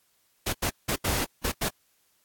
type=noise bursts at uneven times; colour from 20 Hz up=pink; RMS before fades=-27 dBFS; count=6; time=0.46-0.53 / 0.62-0.7 / 0.88-0.96 / 1.04-1.25 / 1.44-1.52 / 1.61-1.69 s; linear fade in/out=10 ms; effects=white hiss -68 dBFS RMS until 2.24 s + AAC 64 kbps